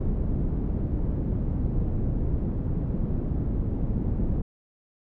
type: low-pass noise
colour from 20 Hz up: pink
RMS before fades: -26 dBFS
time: 0-4.42 s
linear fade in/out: 10 ms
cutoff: 250 Hz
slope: 12 dB/octave
effects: none